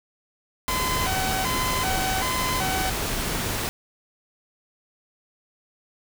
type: noise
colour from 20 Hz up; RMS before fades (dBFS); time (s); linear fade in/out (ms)
pink; -27; 0.68-3.69; 0
type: tone with vibrato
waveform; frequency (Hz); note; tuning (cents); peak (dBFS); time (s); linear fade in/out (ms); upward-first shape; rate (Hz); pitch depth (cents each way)
sawtooth; 880; A5; 0; -22; 0.68-2.9; 5; square; 1.3; 260
effects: none